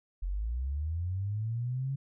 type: linear sweep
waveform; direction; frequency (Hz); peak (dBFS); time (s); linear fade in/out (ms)
sine; up; 42.43 to 138.59; -30; 0.22-1.96; 10
effects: none